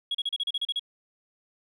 sine tone bursts, 3322 Hz, G#7, in tune, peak -24 dBFS, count 10, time 0.11-0.795 s, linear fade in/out 5 ms, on 37 ms, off 35 ms, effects tanh soft clip ceiling -22 dBFS + 11-bit

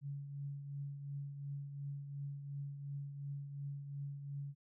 sine tone with tremolo, 141.2 Hz, C#3, 32 cents sharp, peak -39 dBFS, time 0.01-4.55 s, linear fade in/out 50 ms, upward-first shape triangle, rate 2.8 Hz, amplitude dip 55%, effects none

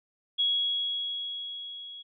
sine tone with level ramp, 3329 Hz, G#7, 3 cents sharp, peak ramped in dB -22 to -41 dBFS, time 0.38-2.03 s, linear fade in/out 20 ms, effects none

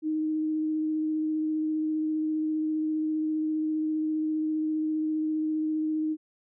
sine tone with vibrato, 311.1 Hz, D#4, in tune, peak -25 dBFS, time 0.02-6.17 s, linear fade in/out 50 ms, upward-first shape sine, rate 15 Hz, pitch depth 11 cents each way, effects none

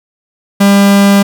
45% pulse tone, 199.6 Hz, G3, 32 cents sharp, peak -4 dBFS, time 0.6-1.23 s, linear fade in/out 10 ms, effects none

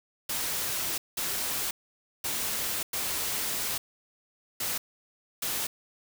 white noise bursts at uneven times, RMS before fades -31 dBFS, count 6, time 0.29-0.98 / 1.17-1.71 / 2.24-2.83 / 2.93-3.78 / 4.6-4.78 / 5.42-5.67 s, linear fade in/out 5 ms, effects none

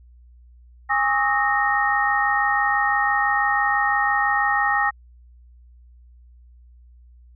sine tone cluster, 818 / 1105 / 1228 / 1294 / 1855 Hz, G#5 / C#6 / D#6 / E6 / A#6, -26 / -6 / -23 / -32 / -9 cents, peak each -22 / -28 / -29 / -25 / -21 dBFS, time 0.89-4.91 s, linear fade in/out 20 ms, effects added 60 Hz sine -46 dBFS peak until 7.35 s

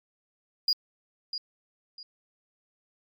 sine tone with echo, 4862 Hz, D#8, 41 cents flat, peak -19 dBFS, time 0.68-0.73 s, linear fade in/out 2 ms, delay 650 ms, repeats 2, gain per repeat -11 dB, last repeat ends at 2.03 s, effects tanh soft clip ceiling -18 dBFS + MP3 96 kbps

